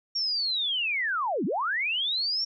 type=linear two-way sweep; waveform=sine; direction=down then up; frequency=5588 to 164.81 to 5588 Hz; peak=-25 dBFS; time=0.15-2.45 s; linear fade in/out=10 ms; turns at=1.45 s; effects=none